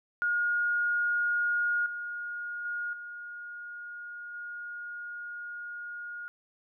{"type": "tone with level steps", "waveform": "sine", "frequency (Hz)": 1431, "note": "F6", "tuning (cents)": 42, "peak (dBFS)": [-25, -34, -31, -39, -37], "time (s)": [0.22, 6.28], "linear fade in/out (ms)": 0, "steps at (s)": [1.86, 2.65, 2.93, 4.34], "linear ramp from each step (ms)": 2, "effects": []}